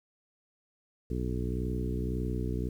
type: harmonic tone with a mistuned harmonic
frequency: 61.74 Hz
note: B1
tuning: in tune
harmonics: 1 / 2 / 3 / 4 / 5 / 6 / 7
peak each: -33 / -36 / -38 / -39 / -40 / -41 / -41 dBFS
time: 1.1-2.69 s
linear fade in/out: 5 ms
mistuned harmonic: 1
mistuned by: +17 cents
effects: 10-bit

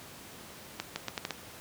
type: accelerating click train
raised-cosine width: 0.2 ms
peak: -15 dBFS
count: 6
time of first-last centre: 0.8-1.307 s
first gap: 160 ms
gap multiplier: 0.77
effects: pink hiss -48 dBFS RMS until 1.6 s + high-pass 100 Hz 12 dB/octave

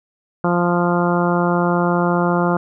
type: harmonic tone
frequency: 174.61 Hz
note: F3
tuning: in tune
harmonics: 1 / 2 / 3 / 4 / 5 / 6 / 7 / 8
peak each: -18 / -21 / -23 / -24 / -25 / -26 / -26 / -27 dBFS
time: 0.44-2.57 s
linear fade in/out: 2 ms
effects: none

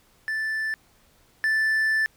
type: tone pair in turn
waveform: triangle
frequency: 1760 / 1760 Hz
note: A6 / A6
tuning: 0 / 0 cents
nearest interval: unison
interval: 0 cents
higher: neither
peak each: -23 / -18 dBFS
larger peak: second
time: 0.28-0.74 / 1.44-2.06 s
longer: second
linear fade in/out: 0 ms
effects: pink hiss -60 dBFS RMS until 2.16 s

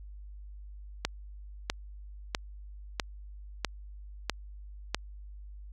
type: click train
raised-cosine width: 0.2 ms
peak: -10 dBFS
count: 7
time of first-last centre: 1.05-4.946 s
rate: 1.54 Hz
effects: added 50 Hz sine -43 dBFS peak until 5.72 s

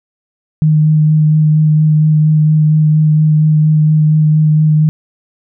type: tone with vibrato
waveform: sine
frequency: 154.1 Hz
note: D#3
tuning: 16 cents flat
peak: -6 dBFS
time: 0.62-4.89 s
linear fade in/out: 0 ms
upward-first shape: sine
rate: 4.3 Hz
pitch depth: 13 cents each way
effects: none

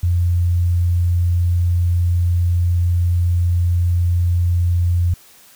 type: tone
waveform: sine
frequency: 87.31 Hz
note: F2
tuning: in tune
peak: -13 dBFS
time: 0.03-5.14 s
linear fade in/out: 5 ms
effects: white hiss -47 dBFS RMS until 5.55 s

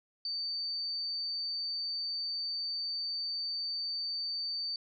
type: tone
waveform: sine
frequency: 4584 Hz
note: D8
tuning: 43 cents flat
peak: -33 dBFS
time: 0.25-4.76 s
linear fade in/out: 2 ms
effects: none

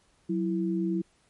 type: tone pair together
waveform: sine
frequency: 185.7 / 330.9 Hz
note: F#3 / E4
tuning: +7 / +7 cents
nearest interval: minor seventh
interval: 1000 cents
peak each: -28 / -28 dBFS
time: 0.29-1.02 s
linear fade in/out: 10 ms
effects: pink hiss -66 dBFS RMS until 1.29 s + MP3 48 kbps

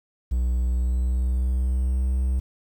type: tone with pitch glide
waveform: triangle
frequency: 61.3 to 64.35 Hz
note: B1 to C2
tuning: -12 to -28 cents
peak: -18 dBFS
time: 0.31-2.4 s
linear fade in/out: 10 ms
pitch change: +84 cents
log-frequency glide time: 0.62-2.06 s
effects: 9-bit

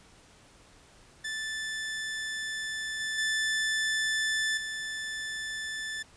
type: tone with level steps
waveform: sawtooth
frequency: 1757 Hz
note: A6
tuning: 3 cents flat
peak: -29 / -27 / -23 / -30 dBFS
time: 1.24-6.03 s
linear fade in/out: 10 ms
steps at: 3 / 3.18 / 4.57 s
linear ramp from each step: 5 ms
effects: pink hiss -57 dBFS RMS until 6.16 s + resampled to 22050 Hz

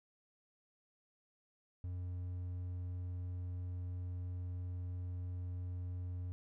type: tone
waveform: triangle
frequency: 89.7 Hz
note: F2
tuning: 47 cents sharp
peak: -37 dBFS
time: 1.84-6.32 s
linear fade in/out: 0 ms
effects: none

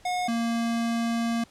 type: tone pair in turn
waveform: square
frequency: 724 / 231.8 Hz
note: F#5 / A#3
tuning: -38 / -10 cents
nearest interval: octave + minor sixth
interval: 1972 cents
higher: first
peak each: -26 / -25 dBFS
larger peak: second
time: 0.05-0.28 / 0.28-1.44 s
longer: second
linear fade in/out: 5 ms
effects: pink hiss -56 dBFS RMS until 1.5 s + low-pass 9000 Hz 12 dB/octave

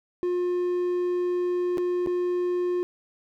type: tone with dropouts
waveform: triangle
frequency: 356.4 Hz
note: F4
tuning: 35 cents sharp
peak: -21 dBFS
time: 0.23-2.83 s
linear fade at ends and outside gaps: 0 ms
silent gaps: 1.773-1.781 / 2.062-2.072 s
effects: none

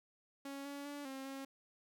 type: tone with pitch steps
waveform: sawtooth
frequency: 277.3 / 282.9 / 287.7 / 267.6 / 271 Hz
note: C#4 / C#4 / D4 / C4 / C#4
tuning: +1 / +35 / -36 / +39 / -39 cents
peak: -40 dBFS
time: 0.45-1.45 s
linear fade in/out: 5 ms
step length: 200 ms
effects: none

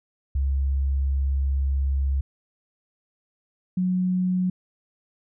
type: tone pair in turn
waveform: sine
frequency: 68.2 / 183.07 Hz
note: C#2 / F#3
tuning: -28 / -18 cents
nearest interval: octave + perfect fourth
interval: 1710 cents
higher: second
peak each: -20 dBFS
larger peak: neither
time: 0.35-2.21 / 3.77-4.5 s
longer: first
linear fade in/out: 5 ms
effects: none

